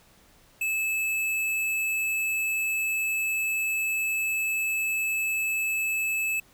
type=tone with hard clipping; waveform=sine; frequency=2609 Hz; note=E7; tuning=18 cents flat; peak=-26 dBFS; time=0.61-6.4 s; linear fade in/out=5 ms; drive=14 dB; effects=pink hiss -58 dBFS RMS until 6.53 s